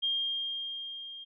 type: tone with level ramp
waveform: sine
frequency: 3214 Hz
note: G7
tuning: 43 cents sharp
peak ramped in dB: -26 to -42 dBFS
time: 0.02-1.25 s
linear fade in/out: 20 ms
effects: none